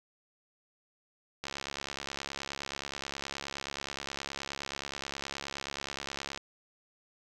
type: click train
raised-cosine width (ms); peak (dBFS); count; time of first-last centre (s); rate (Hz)
0.2; -19; 344; 1.44-6.375; 69.5
effects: none

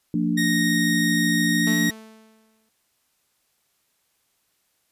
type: chord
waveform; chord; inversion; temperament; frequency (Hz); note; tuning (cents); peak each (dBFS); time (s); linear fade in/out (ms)
sine; Bb major; second; equal with one note detuned; 174.61 / 227.9 / 293.7; F3 / Bb3 / D4; 0 / -39 / 0; -24; 0.14-1.9; 2
type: tone with pitch glide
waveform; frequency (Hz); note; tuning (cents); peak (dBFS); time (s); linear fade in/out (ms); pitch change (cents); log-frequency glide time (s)
sawtooth; 1864.7 to 1885.3; A#6 to A#6; 0 to +19; -19; 0.37-1.91; 10; +19; 1.59-1.74
type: tone with exponential decay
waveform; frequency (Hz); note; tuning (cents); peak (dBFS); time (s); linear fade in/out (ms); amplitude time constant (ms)
sawtooth; 220; A3; 0; -24; 1.67-2.69; 0; 220
effects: white hiss -69 dBFS RMS until 4.91 s + resampled to 32000 Hz

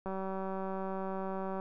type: click train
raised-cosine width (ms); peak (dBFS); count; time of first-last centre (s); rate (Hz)
1; -25; 295; 0.06-1.599; 191
effects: none

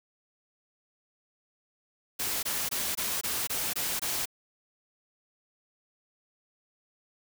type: noise bursts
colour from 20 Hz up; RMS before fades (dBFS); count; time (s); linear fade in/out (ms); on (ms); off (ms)
white; -31; 8; 2.19-4.257; 10; 240; 21
effects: none

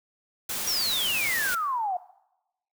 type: noise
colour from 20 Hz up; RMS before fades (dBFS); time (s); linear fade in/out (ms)
white; -31; 0.49-1.55; 5
type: exponential sweep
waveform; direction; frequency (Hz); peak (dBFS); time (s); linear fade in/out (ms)
sine; down; 5820 to 698.5; -25; 0.67-1.97; 5
effects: noise-tail reverb RT60 0.9 s tail -19 dB re dry

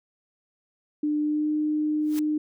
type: tone with pitch glide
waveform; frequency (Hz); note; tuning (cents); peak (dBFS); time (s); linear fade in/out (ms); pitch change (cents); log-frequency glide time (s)
sine; 299.2 to 303.7; D4 to D#4; +32 to -42; -22; 1.03-2.38; 5; +26; 1.2-1.51
type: noise with exponential growth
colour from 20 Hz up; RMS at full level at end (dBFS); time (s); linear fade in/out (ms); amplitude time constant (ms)
white; -35; 2.01-2.19; 0; 37
effects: none

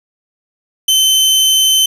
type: tone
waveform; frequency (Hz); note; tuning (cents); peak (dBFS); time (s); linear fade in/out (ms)
sawtooth; 3072; G7; -36; -5; 0.88-1.86; 5
effects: resampled to 32000 Hz + 7-bit

